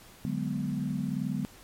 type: chord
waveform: sine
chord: G# half-diminished seventh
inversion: second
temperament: equal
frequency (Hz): 146.83 / 185 / 207.7 / 246.9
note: D3 / F#3 / G#3 / B3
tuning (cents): 0 / 0 / 0 / 0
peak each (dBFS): -34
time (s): 0.25-1.45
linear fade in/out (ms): 0
effects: pink hiss -53 dBFS RMS until 1.63 s + MP3 64 kbps